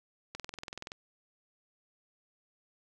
click train, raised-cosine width 0.2 ms, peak -23 dBFS, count 13, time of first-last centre 0.35-0.919 s, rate 21.1 Hz, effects none

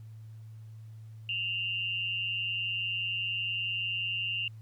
sine tone with amplitude modulation, 2785 Hz, F7, 5 cents flat, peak -27 dBFS, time 1.29-4.48 s, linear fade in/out 2 ms, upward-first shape sine, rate 189 Hz, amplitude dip 65%, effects added 110 Hz sine -44 dBFS peak until 4.61 s + pink hiss -69 dBFS RMS until 4.61 s

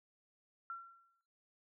sine tone with exponential decay, 1362 Hz, F6, 44 cents flat, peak -39 dBFS, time 0.7-1.21 s, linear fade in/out 1 ms, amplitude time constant 110 ms, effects noise-tail reverb RT60 0.5 s tail -18 dB re dry

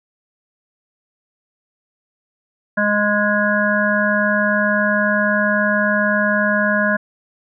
harmonic tone, 207.4 Hz, G#3, 2 cents flat, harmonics 1 / 3 / 5 / 7 / 8, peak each -20 / -20 / -25 / -21 / -19 dBFS, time 2.77-6.97 s, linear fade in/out 10 ms, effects none

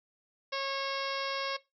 harmonic tone, 546 Hz, C#5, 26 cents flat, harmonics 1 / 2 / 3 / 4 / 5 / 6 / 7 / 8 / 9 / 10, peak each -36 / -38 / -42 / -41 / -43 / -44 / -44 / -47 / -44 / -45 dBFS, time 0.52-1.57 s, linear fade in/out 10 ms, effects noise-tail reverb RT60 0.2 s tail -17 dB re dry

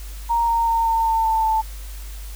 sine tone with pitch steps, 932.3 / 923.7 / 915.2 / 906.8 / 898.5 / 890.2 / 882 Hz, A#5 / A#5 / A#5 / A#5 / A5 / A5 / A5, 0 / -16 / -32 / -48 / +36 / +20 / +4 cents, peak -16 dBFS, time 0.29-1.62 s, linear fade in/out 20 ms, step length 190 ms, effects added 50 Hz sine -31 dBFS peak until 2.35 s + white hiss -43 dBFS RMS until 2.35 s

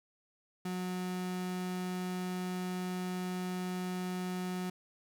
35% pulse tone, 182.3 Hz, F#3, 25 cents flat, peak -33 dBFS, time 0.65-4.7 s, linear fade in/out 5 ms, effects none

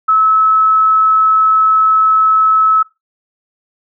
sine tone, 1297 Hz, E6, 28 cents flat, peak -7 dBFS, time 0.08-2.83 s, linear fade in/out 10 ms, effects noise-tail reverb RT60 0.2 s tail -19 dB re dry

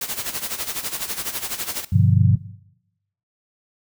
white noise with tremolo, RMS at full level -25 dBFS, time 0.01-1.85 s, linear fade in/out 5 ms, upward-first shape sine, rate 12 Hz, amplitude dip 75%
sine chord, G dominant seventh, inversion none, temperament equal with one note detuned, 99.37 / 123.47 / 146.83 / 174.61 Hz, G2 / B2 / D3 / F3, +24 / 0 / 0 / 0 cents, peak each -15 / -18 / -21 / -21 dBFS, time 1.92-2.36 s, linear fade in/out 10 ms
effects noise-tail reverb RT60 0.9 s tail -19 dB re dry

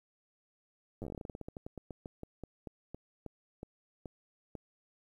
slowing click train, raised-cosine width 2 ms, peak -29 dBFS, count 29, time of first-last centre 1.02-4.553 s, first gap 9 ms, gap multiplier 1.16, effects 11-bit

